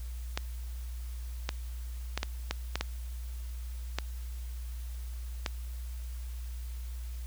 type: clicks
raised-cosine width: 0.2 ms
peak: -13 dBFS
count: 9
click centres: 0.375 / 1.491 / 2.176 / 2.231 / 2.51 / 2.756 / 2.81 / 3.986 / 5.462 s
effects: added 60 Hz sine -36 dBFS peak until 7.26 s + white hiss -55 dBFS RMS until 7.26 s